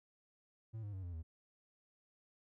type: tone with pitch steps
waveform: triangle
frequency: 111.5 / 102.84 / 94.85 / 87.48 / 80.69 Hz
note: A2 / G#2 / F#2 / F2 / E2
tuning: +23 / -17 / +43 / +3 / -36 cents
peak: -40 dBFS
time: 0.73-1.23 s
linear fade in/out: 20 ms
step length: 100 ms
effects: none